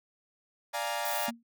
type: chord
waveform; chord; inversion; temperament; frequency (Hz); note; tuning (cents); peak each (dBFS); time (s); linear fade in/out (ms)
sawtooth; Bb dominant seventh; first; equal; 587.3 / 698.5 / 830.6 / 932.3; D5 / F5 / Ab5 / Bb5; 0 / 0 / 0 / 0; -33; 0.73-1.31; 20
type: noise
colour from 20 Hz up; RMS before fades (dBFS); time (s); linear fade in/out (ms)
violet; -36; 1.05-1.26; 2
type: tone with exponential decay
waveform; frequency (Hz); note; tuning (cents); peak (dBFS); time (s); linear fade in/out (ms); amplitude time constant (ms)
sine; 233.1; A#3; 0; -30; 1.28-1.43; 5; 32
effects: none